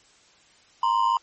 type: ring-modulated tone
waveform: triangle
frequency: 987.8 Hz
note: B5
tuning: in tune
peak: -14 dBFS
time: 0.83-1.17 s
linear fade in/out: 2 ms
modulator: 52.6 Hz
effects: white hiss -57 dBFS RMS until 1.22 s + MP3 32 kbps